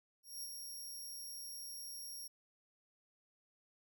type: tone with ADSR envelope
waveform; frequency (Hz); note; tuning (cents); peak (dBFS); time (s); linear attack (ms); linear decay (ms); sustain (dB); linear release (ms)
15% pulse; 5588; F8; 0; -36; 0.23-2.28; 200; 35; -4; 13
effects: none